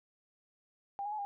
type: tone with pitch steps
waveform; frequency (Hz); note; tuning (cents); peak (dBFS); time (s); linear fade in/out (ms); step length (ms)
sine; 799 / 828 / 853 / 807; G5 / G#5 / G#5 / G#5; +33 / -5 / +46 / -50; -35; 0.99-1.25; 0; 65
effects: none